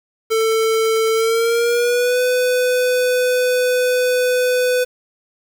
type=tone with pitch glide; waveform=square; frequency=445.5 to 500.1 Hz; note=A4 to B4; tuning=+22 to +22 cents; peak=-15 dBFS; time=0.3-4.85 s; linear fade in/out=20 ms; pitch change=+200 cents; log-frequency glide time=1.13-2.21 s; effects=7-bit